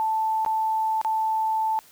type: tone with dropouts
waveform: sine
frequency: 880 Hz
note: A5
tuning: in tune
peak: -21 dBFS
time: 0-1.79 s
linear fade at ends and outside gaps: 0 ms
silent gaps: 0.449-0.462 / 1.014-1.048 s
effects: white hiss -53 dBFS RMS until 1.91 s